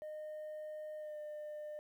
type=tone with pitch glide; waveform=sine; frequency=613 to 601.8 Hz; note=D#5 to D5; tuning=-26 to +42 cents; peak=-40 dBFS; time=0.02-1.79 s; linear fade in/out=0 ms; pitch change=-32 cents; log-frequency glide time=0.97-1.18 s; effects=tanh soft clip ceiling -42 dBFS + 12-bit